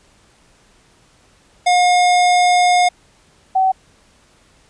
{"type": "tone pair in turn", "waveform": ["square", "sine"], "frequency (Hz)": [717, 759.6], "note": ["F5", "F#5"], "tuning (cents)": [45, 45], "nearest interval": "minor second", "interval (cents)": 100, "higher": "second", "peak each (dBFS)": -11, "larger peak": "neither", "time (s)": [[1.66, 2.89], [3.55, 3.72]], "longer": "first", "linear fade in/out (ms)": 10, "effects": ["pink hiss -53 dBFS RMS until 4.69 s", "resampled to 22050 Hz"]}